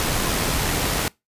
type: noise with amplitude modulation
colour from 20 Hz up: pink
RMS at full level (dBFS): -21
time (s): 0-1.08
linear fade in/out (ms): 0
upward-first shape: sine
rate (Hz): 85.8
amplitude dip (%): 30
effects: noise-tail reverb RT60 0.2 s tail -23 dB re dry + resampled to 32000 Hz